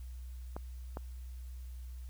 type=clicks; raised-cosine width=1 ms; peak=-26 dBFS; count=2; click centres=0.565 / 0.971 s; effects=added 62 Hz sine -42 dBFS peak until 2.09 s + white hiss -65 dBFS RMS until 2.09 s